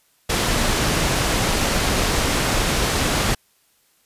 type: low-pass noise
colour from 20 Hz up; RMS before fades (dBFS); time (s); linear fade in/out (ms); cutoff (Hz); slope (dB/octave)
pink; -20; 0.29-3.35; 10; 9300; 12
effects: white hiss -61 dBFS RMS until 4.05 s + resampled to 32000 Hz